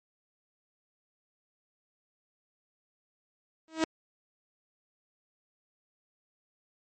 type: tone with exponential growth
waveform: sawtooth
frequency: 320 Hz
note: D#4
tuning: 49 cents sharp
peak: -18 dBFS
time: 3.68-3.84 s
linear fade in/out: 0 ms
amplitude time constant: 34 ms
effects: MP3 32 kbps